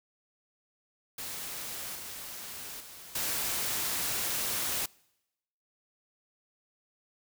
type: noise with level steps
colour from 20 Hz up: white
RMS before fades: -39 / -42 / -48 / -32 dBFS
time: 1.18-4.86 s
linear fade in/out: 5 ms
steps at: 1.95 / 2.8 / 3.15 s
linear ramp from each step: 5 ms
effects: noise-tail reverb RT60 0.9 s tail -25 dB re dry